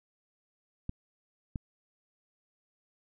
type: clicks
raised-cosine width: 5 ms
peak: -22 dBFS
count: 2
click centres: 0.894 / 1.558 s
effects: none